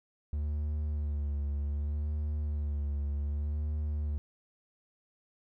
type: tone with vibrato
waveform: triangle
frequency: 73.4 Hz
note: D2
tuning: in tune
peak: -28 dBFS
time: 0.33-4.18 s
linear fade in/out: 0 ms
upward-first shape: sine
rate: 0.65 Hz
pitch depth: 44 cents each way
effects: none